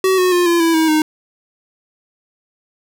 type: tone with pitch steps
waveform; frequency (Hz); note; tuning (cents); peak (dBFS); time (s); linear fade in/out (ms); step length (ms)
square; 378.3 / 365.8 / 353.8 / 342.1 / 330.9 / 320 / 309.4; F#4 / F#4 / F4 / F4 / E4 / D#4 / D#4; +38 / -20 / +23 / -36 / +7 / +49 / -10; -12; 0.04-1.02; 2; 140
effects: none